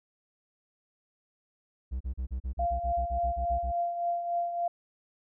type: tone bursts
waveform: triangle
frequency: 63.6 Hz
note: C2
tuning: 48 cents flat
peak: -28 dBFS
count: 14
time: 1.91-3.722 s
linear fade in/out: 20 ms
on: 96 ms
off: 36 ms
type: tone with tremolo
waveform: sine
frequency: 692 Hz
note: F5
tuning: 16 cents flat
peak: -25 dBFS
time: 2.59-4.68 s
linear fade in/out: 5 ms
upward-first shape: triangle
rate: 3.5 Hz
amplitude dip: 60%
effects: none